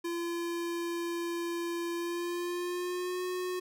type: tone with pitch glide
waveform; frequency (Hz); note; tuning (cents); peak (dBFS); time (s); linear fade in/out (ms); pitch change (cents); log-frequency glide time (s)
square; 341.6 to 364; F4 to F#4; -38 to -28; -33; 0.04-3.6; 10; +110; 1.95-3.23
effects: none